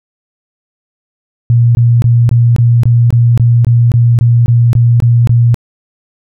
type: tone bursts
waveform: sine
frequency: 118.5 Hz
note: A#2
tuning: 29 cents sharp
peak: -4 dBFS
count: 15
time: 1.5-5.544 s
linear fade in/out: 0 ms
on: 250 ms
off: 21 ms
effects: none